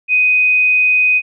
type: tone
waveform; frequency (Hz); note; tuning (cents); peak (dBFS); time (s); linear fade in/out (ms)
sine; 2500; D#7; +8; -9; 0.08-1.22; 50
effects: none